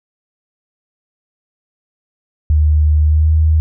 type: tone with pitch glide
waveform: sine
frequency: 76 to 78.45 Hz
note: D#2 to D#2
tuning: -40 to +15 cents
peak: -8 dBFS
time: 2.5-3.6 s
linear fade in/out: 0 ms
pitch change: +55 cents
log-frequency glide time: 3.03-3.31 s
effects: none